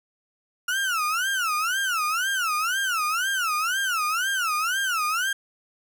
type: tone with vibrato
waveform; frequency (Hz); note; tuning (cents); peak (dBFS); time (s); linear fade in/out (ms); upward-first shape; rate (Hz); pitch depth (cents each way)
35% pulse; 1396.9; F6; 0; -21; 0.68-5.33; 5; sine; 2; 240
effects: none